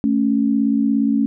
sine tone pair together, 219.8 / 276.9 Hz, A3 / C#4, -2 / -2 cents, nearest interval major third, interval 400 cents, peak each -17 dBFS, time 0.04-1.26 s, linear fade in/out 0 ms, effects none

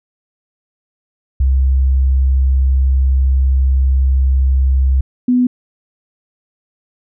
sine tone pair in turn, 66.1 / 248.5 Hz, C2 / B3, +18 / +11 cents, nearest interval octave + major seventh, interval 2293 cents, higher second, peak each -9 dBFS, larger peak neither, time 1.4-5.01 / 5.28-5.47 s, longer first, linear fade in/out 5 ms, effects none

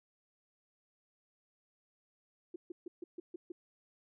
sine tone bursts, 349.2 Hz, F4, in tune, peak -40 dBFS, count 7, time 2.54-3.52 s, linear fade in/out 5 ms, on 20 ms, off 140 ms, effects none

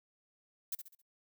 violet noise with echo, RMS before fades -36 dBFS, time 0.72-0.75 s, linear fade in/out 5 ms, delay 67 ms, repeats 4, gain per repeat -8 dB, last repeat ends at 1.018 s, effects noise-tail reverb RT60 0.1 s tail -25 dB re dry

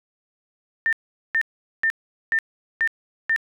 sine tone bursts, 1802 Hz, A6, 41 cents sharp, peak -17 dBFS, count 6, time 0.86-3.362 s, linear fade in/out 0 ms, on 67 ms, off 420 ms, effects none

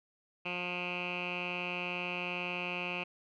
10% pulse tone with low-pass filter, 177.9 Hz, F3, 32 cents sharp, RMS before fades -37 dBFS, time 0.45-3.04 s, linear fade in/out 10 ms, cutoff 2600 Hz, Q 8.7, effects none

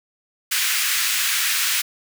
pink high-pass noise, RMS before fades -21 dBFS, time 0.51-1.82 s, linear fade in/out 10 ms, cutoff 1600 Hz, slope 24 dB/octave, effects none

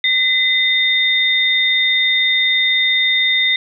sine tone pair together, 2031 / 3646 Hz, B6 / A#7, +48 / -39 cents, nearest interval minor seventh, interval 1013 cents, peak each -15 dBFS, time 0.04-3.56 s, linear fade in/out 2 ms, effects none

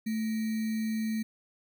sine tone with sample-and-hold, 220 Hz, A3, in tune, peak -28 dBFS, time 0.06-1.23 s, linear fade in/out 10 ms, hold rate 2100 Hz, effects none

